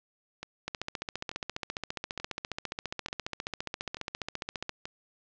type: two click trains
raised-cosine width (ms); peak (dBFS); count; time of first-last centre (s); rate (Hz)
0.2; -16 / -21; 60 / 6; 0.68-4.694 / 0.43-4.855; 14.7 / 1.13
effects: low-pass 6000 Hz 12 dB/octave